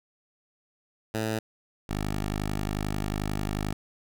10% pulse tone pair in turn, 110 / 51.23 Hz, A2 / G#1, 0 / -23 cents, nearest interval octave + minor second, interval 1323 cents, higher first, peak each -19 / -20 dBFS, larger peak first, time 1.14-1.39 / 1.89-3.73 s, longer second, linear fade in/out 5 ms, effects none

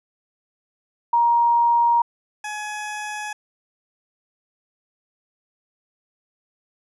sine / 20% pulse tone pair in turn, 942 / 843.1 Hz, A#5 / G#5, +18 / +26 cents, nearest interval major second, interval 192 cents, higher first, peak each -14 / -23 dBFS, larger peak first, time 1.13-2.02 / 2.44-3.33 s, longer neither, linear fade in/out 5 ms, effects resampled to 24000 Hz

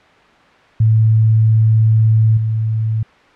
sine tone with level steps, 110.5 Hz, A2, 8 cents sharp, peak -8 / -14 dBFS, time 0.8-3.03 s, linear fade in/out 5 ms, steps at 2.37 s, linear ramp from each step 5 ms, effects white hiss -46 dBFS RMS until 3.35 s + low-pass 2000 Hz 12 dB/octave

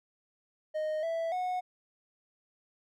triangle tone with pitch steps, 619 / 660 / 731 Hz, D#5 / E5 / F#5, -9 / +2 / -21 cents, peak -28 dBFS, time 0.74-1.61 s, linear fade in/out 20 ms, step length 290 ms, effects none

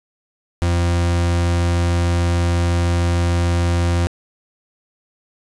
40% pulse tone, 86.4 Hz, F2, 18 cents flat, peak -14 dBFS, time 0.62-4.07 s, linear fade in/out 0 ms, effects resampled to 22050 Hz + 9-bit

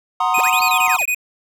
triangle chord, C half-diminished seventh, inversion second, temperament equal, 740 / 932.3 / 1046.5 / 1244.5 Hz, Gb5 / Bb5 / C6 / Eb6, 0 / 0 / 0 / 0 cents, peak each -19 dBFS, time 0.2-0.97 s, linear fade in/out 5 ms
square tone bursts, 2489 Hz, D#7, in tune, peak -17 dBFS, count 9, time 0.34-1.147 s, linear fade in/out 5 ms, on 71 ms, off 21 ms
square linear two-way sweep, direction up then down, 50.6 to 4732 to 439.8 Hz, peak -25 dBFS, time 0.37-1.04 s, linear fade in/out 20 ms, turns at 0.63 s
click train, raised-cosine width 1 ms, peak -27 dBFS, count 9, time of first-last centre 0.47-1.014 s, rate 14.7 Hz
effects none

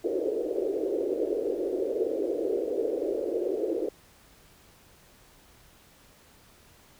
white band-pass noise, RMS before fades -29 dBFS, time 0.04-3.89 s, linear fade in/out 5 ms, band 330 to 510 Hz, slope 48 dB/octave, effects pink hiss -57 dBFS RMS until 6.99 s

